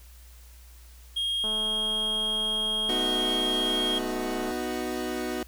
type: tone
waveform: triangle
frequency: 3250 Hz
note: G#7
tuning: 38 cents flat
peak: -24 dBFS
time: 1.16-3.99 s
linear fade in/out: 10 ms
type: click train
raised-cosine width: 1 ms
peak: -26 dBFS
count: 664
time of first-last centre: 1.44-4.509 s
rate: 216 Hz
type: chord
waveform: 30% pulse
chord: B major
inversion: none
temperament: equal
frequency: 246.9 / 311.1 / 370 Hz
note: B3 / D#4 / F#4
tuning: 0 / 0 / 0 cents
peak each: -31 / -32 / -30 dBFS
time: 2.89-5.43 s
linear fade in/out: 2 ms
effects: added 60 Hz sine -47 dBFS peak until 5.47 s + white hiss -56 dBFS RMS until 5.47 s